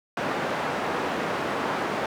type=band-pass noise; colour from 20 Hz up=white; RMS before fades=-28 dBFS; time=0.17-2.06 s; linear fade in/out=2 ms; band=170 to 1200 Hz; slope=12 dB/octave; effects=none